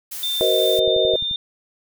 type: noise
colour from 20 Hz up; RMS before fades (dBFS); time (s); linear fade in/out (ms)
blue; -31; 0.11-0.8; 10
type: tone with pitch glide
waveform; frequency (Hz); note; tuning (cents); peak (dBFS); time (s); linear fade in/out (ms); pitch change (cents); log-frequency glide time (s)
sine; 3582 to 3609; A7 to A7; +30 to +43; -21; 0.23-1.36; 2; +13; 0.58-0.95
type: chord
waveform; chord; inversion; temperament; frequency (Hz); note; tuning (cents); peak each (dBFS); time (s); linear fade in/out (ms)
sine; C half-diminished seventh; second; just; 376.7 / 470.9 / 523.3 / 627.9; Gb4 / Bb4 / C5 / Eb5; +31 / +18 / 0 / +16; -22 / -21 / -23 / -20; 0.41-1.16; 0
type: click train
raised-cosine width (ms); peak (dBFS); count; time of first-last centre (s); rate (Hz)
5; -25; 7; 0.79-1.312; 11.5
effects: none